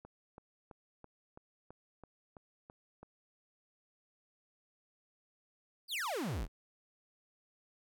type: click train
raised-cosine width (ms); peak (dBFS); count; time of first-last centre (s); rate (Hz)
1; -37; 10; 0.05-3.03; 3.02
type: exponential sweep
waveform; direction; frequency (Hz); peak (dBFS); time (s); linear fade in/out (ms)
45% pulse; down; 5010 to 32.7; -35; 5.88-6.48; 50
effects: none